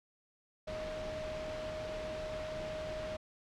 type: tone in noise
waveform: sine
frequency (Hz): 622.3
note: D#5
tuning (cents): 0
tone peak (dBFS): -39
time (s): 0.67-3.17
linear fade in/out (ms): 10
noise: pink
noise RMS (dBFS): -44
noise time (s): 0.67-3.17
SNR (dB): +2
effects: low-pass 4000 Hz 12 dB/octave